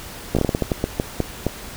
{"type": "slowing click train", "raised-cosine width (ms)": 2, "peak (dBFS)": -5, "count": 13, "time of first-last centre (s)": [0.35, 1.466], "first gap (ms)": 16, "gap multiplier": 1.29, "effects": ["pink hiss -36 dBFS RMS until 1.76 s"]}